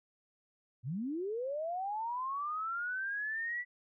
sine linear sweep, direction up, 107.4 to 1975.5 Hz, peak -34 dBFS, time 0.83-3.65 s, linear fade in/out 50 ms, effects none

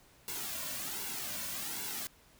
white noise with flanger, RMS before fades -39 dBFS, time 0.28-2.07 s, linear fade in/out 0 ms, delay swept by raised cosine 1.6 to 2.45 ms, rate 1.3 Hz, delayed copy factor -0.65, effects pink hiss -62 dBFS RMS until 2.39 s

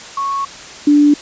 sine tone pair in turn, 1105 / 292.7 Hz, C#6 / D4, -6 / -6 cents, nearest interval octave + major seventh, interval 2300 cents, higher first, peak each -16 / -6 dBFS, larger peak second, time 0.17-0.45 / 0.87-1.14 s, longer first, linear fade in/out 5 ms, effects white hiss -33 dBFS RMS until 1.21 s + resampled to 16000 Hz

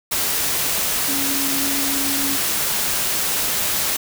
sine tone in noise, 277.2 Hz, C#4, in tune, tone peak -26 dBFS, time 1.08-2.37 s, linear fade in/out 10 ms, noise white, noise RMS -21 dBFS, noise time 0.11-3.97 s, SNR -8 dB, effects none

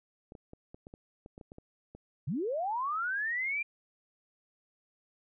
clicks, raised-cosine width 2 ms, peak -34 dBFS, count 12, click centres 0.321 / 0.352 / 0.534 / 0.745 / 0.869 / 0.939 / 1.261 / 1.379 / 1.412 / 1.519 / 1.584 / 1.95 s
sine linear sweep, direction up, 112.1 to 2404 Hz, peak -30 dBFS, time 2.27-3.63 s, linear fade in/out 10 ms
effects none

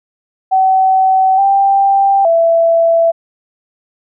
sine tone with pitch steps, 760 / 788 / 666 Hz, F#5 / G5 / E5, +46 / +9 / +18 cents, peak -7 dBFS, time 0.51-3.12 s, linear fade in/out 20 ms, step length 870 ms, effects none

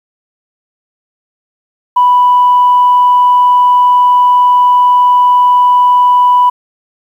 sine tone, 987.8 Hz, B5, in tune, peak -3 dBFS, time 1.96-6.5 s, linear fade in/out 10 ms, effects tanh soft clip ceiling 0 dBFS + 7-bit

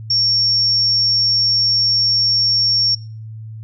sine tone, 5490 Hz, F8, 31 cents flat, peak -13 dBFS, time 0.1-2.95 s, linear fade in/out 5 ms, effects noise-tail reverb RT60 0.4 s tail -24 dB re dry + added 110 Hz sine -29 dBFS peak until 3.63 s

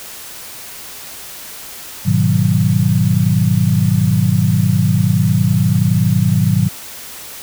sine chord, G# minor seventh, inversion none, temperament equal, 103.83 / 123.47 / 155.56 / 185 Hz, G#2 / B2 / D#3 / F#3, 0 / 0 / 0 / 0 cents, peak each -16 dBFS, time 2.05-6.69 s, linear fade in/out 20 ms, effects white hiss -32 dBFS RMS until 7.42 s

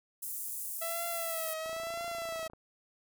pink high-pass noise, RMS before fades -39 dBFS, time 0.22-1.54 s, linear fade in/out 10 ms, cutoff 9000 Hz, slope 24 dB/octave
sawtooth tone with vibrato, 659.3 Hz, E5, in tune, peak -32 dBFS, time 0.81-2.48 s, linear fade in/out 10 ms, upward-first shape triangle, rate 1 Hz, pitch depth 69 cents each way
click train, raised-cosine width 1 ms, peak -36 dBFS, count 26, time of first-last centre 1.66-2.534 s, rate 28.6 Hz
effects none

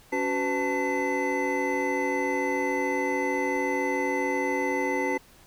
triangle tone cluster, 279.6 / 373.1 / 504 / 886 / 2027 Hz, C#4 / F#4 / B4 / A5 / B6, +15 / +14 / +35 / +12 / +45 cents, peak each -29 dBFS, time 0.12-5.18 s, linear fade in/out 10 ms, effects pink hiss -55 dBFS RMS until 5.46 s

